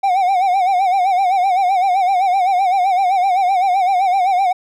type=tone with vibrato; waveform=triangle; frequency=752 Hz; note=F#5; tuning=28 cents sharp; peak=-10 dBFS; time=0.03-4.53 s; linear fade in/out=10 ms; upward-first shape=sine; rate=7.8 Hz; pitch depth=100 cents each way; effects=none